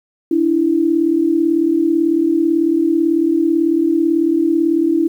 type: tone pair together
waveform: sine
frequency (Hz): 293.7 / 331.8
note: D4 / E4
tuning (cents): 0 / +11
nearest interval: major second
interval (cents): 211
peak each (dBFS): -17 / -13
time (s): 0.31-5.08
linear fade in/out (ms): 5
effects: 8-bit